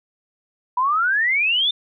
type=exponential sweep; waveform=sine; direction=up; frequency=970 to 3623 Hz; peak=-16 dBFS; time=0.77-1.71 s; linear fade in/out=5 ms; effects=none